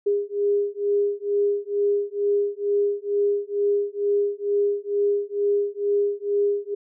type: beating tone pair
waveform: sine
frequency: 406 / 408.2 Hz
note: G#4 / G#4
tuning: -39 / -30 cents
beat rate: 2.2 Hz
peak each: -23 dBFS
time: 0.06-6.75 s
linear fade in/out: 10 ms
effects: none